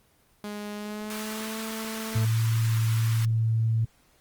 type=tone with pitch glide; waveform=sawtooth; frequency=207.7 to 221.3 Hz; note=G#3 to A3; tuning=0 to +10 cents; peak=-29 dBFS; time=0.44-2.25 s; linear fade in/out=0 ms; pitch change=+110 cents; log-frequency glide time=0.75-1.61 s
type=high-pass noise; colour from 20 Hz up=pink; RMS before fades=-39 dBFS; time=1.1-3.25 s; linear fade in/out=2 ms; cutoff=970 Hz; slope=48 dB/octave
type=tone; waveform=sine; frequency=112.7 Hz; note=A2; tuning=42 cents sharp; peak=-21 dBFS; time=2.15-3.85 s; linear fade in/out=5 ms
effects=pink hiss -63 dBFS RMS until 4.2 s + Opus 24 kbps